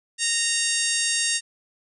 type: harmonic tone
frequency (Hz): 927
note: A#5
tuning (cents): -10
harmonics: 2 / 3 / 4 / 5 / 6 / 7 / 8 / 9 / 10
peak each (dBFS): -30 / -30 / -30 / -30 / -30 / -30 / -30 / -30 / -30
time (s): 0.18-1.41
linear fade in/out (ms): 50
effects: none